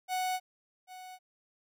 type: tone with echo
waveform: 45% pulse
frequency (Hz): 740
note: F#5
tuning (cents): 0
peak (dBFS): -30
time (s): 0.08-0.4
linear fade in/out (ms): 50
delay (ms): 790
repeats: 1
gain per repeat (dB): -15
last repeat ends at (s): 1.19
effects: none